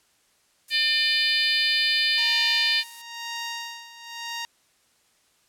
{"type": "noise", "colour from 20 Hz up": "violet", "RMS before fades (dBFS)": -39, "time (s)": [0.68, 3.02], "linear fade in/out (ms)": 5}
{"type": "harmonic tone", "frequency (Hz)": 600, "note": "D5", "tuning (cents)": 37, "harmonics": [3, 4, 5, 6, 7, 8], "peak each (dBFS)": [-27, -27, -27, -27, -27, -27], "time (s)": [0.7, 2.84], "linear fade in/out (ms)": 50}
{"type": "tone with tremolo", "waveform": "10% pulse", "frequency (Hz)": 932.3, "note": "A#5", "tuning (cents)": 0, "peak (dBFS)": -21, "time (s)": [2.18, 4.45], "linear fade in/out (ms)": 0, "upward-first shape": "sine", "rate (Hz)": 1, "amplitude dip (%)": 80}
{"effects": ["white hiss -64 dBFS RMS until 5.48 s", "low-pass 10000 Hz 12 dB/octave"]}